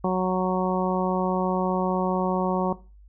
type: harmonic tone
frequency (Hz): 184.8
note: F#3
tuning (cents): -2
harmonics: 1 / 2 / 3 / 4 / 5 / 6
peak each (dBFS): -24 / -27 / -29 / -30 / -31 / -32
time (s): 0.04-2.73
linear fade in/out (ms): 5
effects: noise-tail reverb RT60 0.3 s tail -17 dB re dry + added 50 Hz sine -47 dBFS peak until 3.08 s